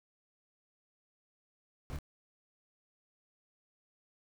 brown noise with echo, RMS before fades -40 dBFS, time 1.9-1.96 s, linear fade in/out 0 ms, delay 27 ms, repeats 1, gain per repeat -2 dB, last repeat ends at 1.987 s, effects none

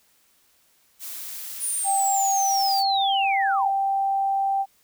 blue noise, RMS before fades -35 dBFS, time 0.99-2.84 s, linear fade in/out 50 ms
sine linear sweep, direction down, 9800 to 605 Hz, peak -24 dBFS, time 1.59-3.71 s, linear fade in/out 50 ms
sine tone, 784 Hz, G5, in tune, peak -20 dBFS, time 1.84-4.66 s, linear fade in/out 50 ms
effects white hiss -62 dBFS RMS until 4.83 s

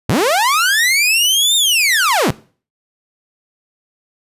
sawtooth linear two-way sweep, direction up then down, 80.3 to 3691 to 80.3 Hz, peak -8 dBFS, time 0.09-2.31 s, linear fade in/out 5 ms, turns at 1.56 s, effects noise-tail reverb RT60 0.4 s tail -19 dB re dry + resampled to 32000 Hz

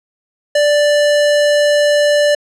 square tone, 587.3 Hz, D5, in tune, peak -10 dBFS, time 0.55-2.35 s, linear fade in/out 5 ms, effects low-pass 8000 Hz 12 dB/octave

